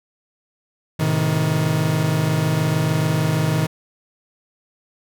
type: chord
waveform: 40% pulse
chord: A diminished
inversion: none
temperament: equal with one note detuned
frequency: 110 / 130.81 / 157.28 Hz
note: A2 / C3 / Eb3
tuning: 0 / 0 / +19 cents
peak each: -24 / -23 / -18 dBFS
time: 0.99-3.67 s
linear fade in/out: 10 ms
effects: none